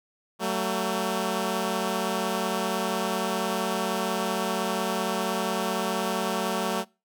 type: tone pair together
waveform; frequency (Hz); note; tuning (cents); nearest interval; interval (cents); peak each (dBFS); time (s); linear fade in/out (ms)
10% pulse; 188.7 / 224.4; F#3 / A3; +34 / +34; minor third; 300; -20; 0.39-6.85; 50
effects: noise-tail reverb RT60 0.3 s tail -25 dB re dry